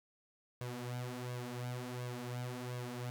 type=tone with flanger; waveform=sawtooth; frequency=123.47 Hz; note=B2; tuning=in tune; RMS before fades=-42 dBFS; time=0.61-3.1 s; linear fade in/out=0 ms; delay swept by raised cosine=1.8 to 6.8 ms; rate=1.4 Hz; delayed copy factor=+0.7; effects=none